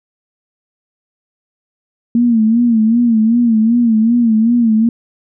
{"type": "tone with vibrato", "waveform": "sine", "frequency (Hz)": 229.1, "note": "A#3", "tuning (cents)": -30, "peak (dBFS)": -8, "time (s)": [2.15, 4.89], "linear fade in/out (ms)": 2, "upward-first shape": "sine", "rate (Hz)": 2.6, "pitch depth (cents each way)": 94, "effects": []}